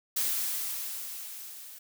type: noise with level ramp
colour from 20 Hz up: blue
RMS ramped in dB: -28 to -47 dBFS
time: 0.16-1.79 s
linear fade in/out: 10 ms
effects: none